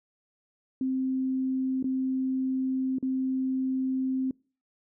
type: tone with dropouts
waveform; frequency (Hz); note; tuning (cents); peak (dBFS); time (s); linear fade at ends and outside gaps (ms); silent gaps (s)
sine; 261.6; C4; 0; -25; 0.81-4.31; 2; 1.827-1.842 / 2.985-3.027
effects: noise-tail reverb RT60 0.4 s tail -26 dB re dry